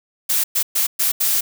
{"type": "noise bursts at uneven times", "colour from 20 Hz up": "blue", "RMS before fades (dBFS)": -18, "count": 5, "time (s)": [[0.29, 0.44], [0.55, 0.63], [0.75, 0.87], [0.99, 1.12], [1.2, 1.41]], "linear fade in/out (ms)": 10, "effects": []}